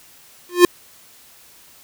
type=tone with exponential growth; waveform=square; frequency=353.8 Hz; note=F4; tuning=23 cents sharp; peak=-3 dBFS; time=0.49-0.65 s; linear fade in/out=2 ms; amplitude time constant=33 ms; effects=white hiss -48 dBFS RMS until 1.83 s